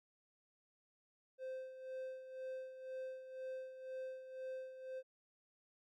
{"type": "tone with tremolo", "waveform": "triangle", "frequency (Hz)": 520, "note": "C5", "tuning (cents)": -11, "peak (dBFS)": -40, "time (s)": [1.38, 5.03], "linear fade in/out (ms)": 50, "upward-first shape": "sine", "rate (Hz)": 2, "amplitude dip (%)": 65, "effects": []}